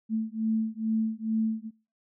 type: beating tone pair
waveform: sine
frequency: 220 / 222.3 Hz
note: A3 / A3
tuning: 0 / +18 cents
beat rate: 2.3 Hz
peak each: -29 dBFS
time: 0.09-1.71 s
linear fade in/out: 50 ms
effects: noise-tail reverb RT60 0.4 s tail -26 dB re dry